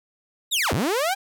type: linear two-way sweep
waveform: sawtooth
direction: down then up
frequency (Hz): 3932 to 71.6 to 813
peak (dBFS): -17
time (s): 0.51-1.15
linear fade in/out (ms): 20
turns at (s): 0.73
effects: none